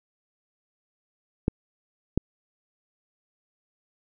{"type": "clicks", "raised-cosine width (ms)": 3, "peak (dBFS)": -8, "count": 2, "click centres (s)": [1.481, 2.176], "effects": []}